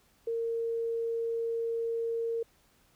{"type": "tone", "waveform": "sine", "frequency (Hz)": 460, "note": "A#4", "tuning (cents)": -23, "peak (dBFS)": -29, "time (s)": [0.27, 2.43], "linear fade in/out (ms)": 5, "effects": ["pink hiss -66 dBFS RMS until 2.95 s"]}